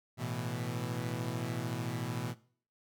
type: chord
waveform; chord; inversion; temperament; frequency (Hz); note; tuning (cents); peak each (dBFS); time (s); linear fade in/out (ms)
sawtooth; A suspended second; none; equal; 110 / 123.47 / 164.81; A2 / B2 / E3; 0 / 0 / 0; -36 / -33 / -37; 0.17-2.35; 50
effects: noise-tail reverb RT60 0.5 s tail -20 dB re dry